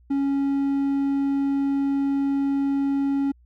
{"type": "tone", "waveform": "triangle", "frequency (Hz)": 277.2, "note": "C#4", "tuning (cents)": 0, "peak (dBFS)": -18, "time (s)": [0.1, 3.32], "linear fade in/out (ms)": 10, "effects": ["added 60 Hz sine -52 dBFS peak until 3.45 s"]}